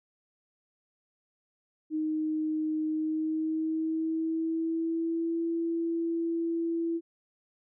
sine tone with pitch glide, 311.1 to 333.4 Hz, D#4 to E4, 0 to +20 cents, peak -27 dBFS, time 1.9-7.01 s, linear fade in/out 50 ms, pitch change +120 cents, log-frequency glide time 2.86-5.43 s, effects none

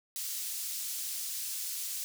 pink high-pass noise, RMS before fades -37 dBFS, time 0.16-2.04 s, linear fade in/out 0 ms, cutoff 5800 Hz, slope 12 dB/octave, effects none

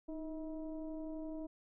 sine tone with frequency modulation, 311.1 Hz, D#4, in tune, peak -40 dBFS, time 0.08-1.47 s, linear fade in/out 10 ms, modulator 327 Hz, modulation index 0.88, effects none

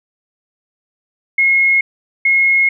sine tone pair in turn, 2162 / 2162 Hz, C#7 / C#7, -44 / -44 cents, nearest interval unison, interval 0 cents, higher neither, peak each -9 dBFS, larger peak neither, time 1.38-1.81 / 2.25-2.69 s, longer second, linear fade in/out 5 ms, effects none

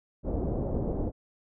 pink low-pass noise, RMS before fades -30 dBFS, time 0.23-1.12 s, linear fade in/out 50 ms, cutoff 620 Hz, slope 24 dB/octave, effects none

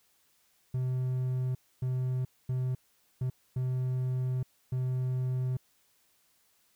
triangle tone bursts at uneven times, 127.9 Hz, C3, 39 cents flat, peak -26 dBFS, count 6, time 0.74-1.55 / 1.82-2.25 / 2.49-2.75 / 3.21-3.3 / 3.56-4.43 / 4.72-5.57 s, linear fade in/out 5 ms, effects white hiss -69 dBFS RMS until 6.75 s

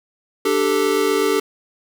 square chord, D suspended fourth, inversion none, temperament equal with one note detuned, 296.2 / 392 / 440 Hz, D4 / G4 / A4, +15 / 0 / 0 cents, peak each -24 / -20 / -20 dBFS, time 0.45-1.4 s, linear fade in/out 5 ms, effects none

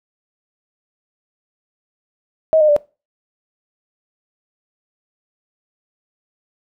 sine tone with pitch steps, 635 / 610.5 / 587 Hz, D#5 / D#5 / D5, +35 / -33 / -1 cents, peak -9 dBFS, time 2.53-2.764 s, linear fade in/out 0 ms, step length 78 ms, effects noise-tail reverb RT60 0.3 s tail -22 dB re dry

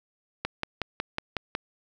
click train, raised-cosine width 0.3 ms, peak -12 dBFS, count 7, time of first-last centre 0.45-1.551 s, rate 5.45 Hz, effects none

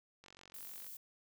click train, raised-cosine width 0.2 ms, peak -39 dBFS, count 30, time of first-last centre 0.24-0.866 s, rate 46.3 Hz
violet noise, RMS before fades -49 dBFS, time 0.54-0.97 s, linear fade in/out 5 ms
effects none

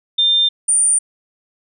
sine tone pair in turn, 3600 / 9071 Hz, A7 / C#9, +39 / +39 cents, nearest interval octave + major third, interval 1600 cents, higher second, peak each -11 dBFS, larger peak neither, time 0.18-0.49 / 0.68-0.99 s, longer neither, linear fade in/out 10 ms, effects none

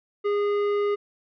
sine tone with tanh clipping, 410.1 Hz, G#4, 22 cents flat, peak -23 dBFS, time 0.24-0.96 s, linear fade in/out 20 ms, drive 12 dB, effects none

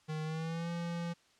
square tone with pitch glide, 155.56 to 170.62 Hz, D#3 to F3, 0 to -40 cents, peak -36 dBFS, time 0.08-1.14 s, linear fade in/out 20 ms, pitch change +160 cents, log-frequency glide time 0.23-0.7 s, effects white hiss -67 dBFS RMS until 1.39 s + low-pass 6000 Hz 12 dB/octave

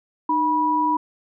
sine tone pair together, 305.2 / 975.1 Hz, D#4 / B5, -33 / -22 cents, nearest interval octave + minor sixth, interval 2011 cents, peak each -24 / -18 dBFS, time 0.29-0.97 s, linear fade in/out 5 ms, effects none

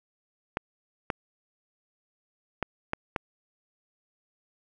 clicks, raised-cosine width 0.5 ms, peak -12 dBFS, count 5, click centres 0.571 / 1.102 / 2.627 / 2.934 / 3.162 s, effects none

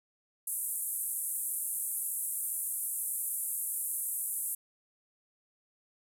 white band-pass noise, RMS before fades -35 dBFS, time 0.47-4.55 s, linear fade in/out 5 ms, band 8600 to 13000 Hz, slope 48 dB/octave, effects none

